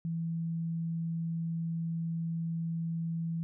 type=tone; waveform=sine; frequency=165.5 Hz; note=E3; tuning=7 cents sharp; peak=-31 dBFS; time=0.05-3.43 s; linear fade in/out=0 ms; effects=none